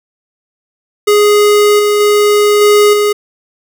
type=tone with level steps; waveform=square; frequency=415.3 Hz; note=G#4; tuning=in tune; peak=-6 / -9 / -7 / -5 / -9 dBFS; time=1.07-3.13 s; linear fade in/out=10 ms; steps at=1.79 / 2 / 2.61 / 2.93 s; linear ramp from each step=5 ms; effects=none